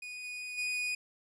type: tone with level steps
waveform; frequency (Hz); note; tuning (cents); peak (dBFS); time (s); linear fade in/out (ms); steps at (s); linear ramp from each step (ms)
40% pulse; 2474; D#7; -10; -40 / -38 / -31; 0.02-0.95; 5; 0.23 / 0.57; 20
effects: resampled to 22050 Hz + 12-bit